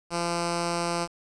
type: tone with notch filter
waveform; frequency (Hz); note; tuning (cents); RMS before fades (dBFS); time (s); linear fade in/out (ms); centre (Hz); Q
5% pulse; 171.4; F3; -32; -28; 0.1-1.08; 50; 1800; 1.4
effects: resampled to 22050 Hz + 8-bit